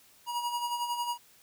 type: tone with tremolo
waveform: square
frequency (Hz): 958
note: A#5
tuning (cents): +47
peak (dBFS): -29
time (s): 0.26-1.18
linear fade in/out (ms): 50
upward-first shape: sine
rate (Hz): 11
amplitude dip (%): 55
effects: white hiss -60 dBFS RMS until 1.42 s